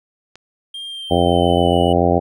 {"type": "click", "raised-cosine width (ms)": 0.2, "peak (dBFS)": -22, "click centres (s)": 0.356}
{"type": "tone with pitch glide", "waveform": "triangle", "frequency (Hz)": [3202, 2953], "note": ["G7", "F#7"], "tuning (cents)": [36, -4], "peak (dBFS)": -26, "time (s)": [0.74, 1.93], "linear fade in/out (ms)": 5, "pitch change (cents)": -140, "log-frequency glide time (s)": [0.87, 1.79]}
{"type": "harmonic tone", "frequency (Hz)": 87.1, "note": "F2", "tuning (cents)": -4, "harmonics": [1, 2, 3, 4, 5, 6, 7, 8, 9], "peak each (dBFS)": [-21, -21, -21, -21, -21, -21, -21, -21, -21], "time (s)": [1.1, 2.2], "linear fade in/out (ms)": 20}
{"effects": []}